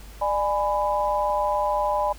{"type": "chord", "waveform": "sine", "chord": "G# diminished", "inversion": "second", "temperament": "just", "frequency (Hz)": [598, 830.6, 996.7], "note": ["D5", "G#5", "B5"], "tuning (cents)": [31, 0, 16], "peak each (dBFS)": -25, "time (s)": [0.21, 2.13], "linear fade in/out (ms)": 10, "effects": ["added 50 Hz sine -40 dBFS peak until 2.18 s", "pink hiss -48 dBFS RMS until 2.18 s"]}